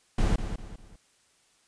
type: noise with echo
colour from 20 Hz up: brown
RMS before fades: -23 dBFS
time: 0.18-0.36 s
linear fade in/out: 5 ms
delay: 200 ms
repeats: 3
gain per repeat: -9 dB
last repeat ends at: 0.96 s
effects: white hiss -65 dBFS RMS until 1.67 s + resampled to 22050 Hz